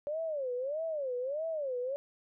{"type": "tone with vibrato", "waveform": "sine", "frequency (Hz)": 567, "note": "C#5", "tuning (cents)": 39, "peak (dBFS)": -32, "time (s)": [0.07, 1.96], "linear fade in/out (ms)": 0, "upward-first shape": "sine", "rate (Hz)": 1.6, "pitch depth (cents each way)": 250, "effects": []}